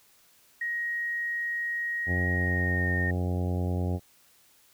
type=tone with pitch glide; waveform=sine; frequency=1885 to 1839.8 Hz; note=A#6 to A#6; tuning=+19 to -23 cents; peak=-28 dBFS; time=0.61-3.11 s; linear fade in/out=5 ms; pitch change=-42 cents; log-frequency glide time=2.27-2.89 s
type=harmonic tone; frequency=90 Hz; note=F#2; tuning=47 cents flat; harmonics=1 / 2 / 3 / 4 / 5 / 6 / 7 / 8 / 9; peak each=-27 / -33 / -37 / -39 / -41 / -43 / -44 / -45 / -46 dBFS; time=2.06-4 s; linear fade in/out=50 ms
effects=white hiss -61 dBFS RMS until 4.73 s